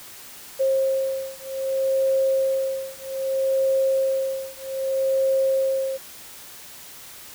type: beating tone pair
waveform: sine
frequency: 534 / 534.63 Hz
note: C5 / C5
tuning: +35 / +37 cents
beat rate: 0.63 Hz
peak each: -23 dBFS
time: 0.59-5.98 s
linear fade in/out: 20 ms
effects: white hiss -42 dBFS RMS until 7.34 s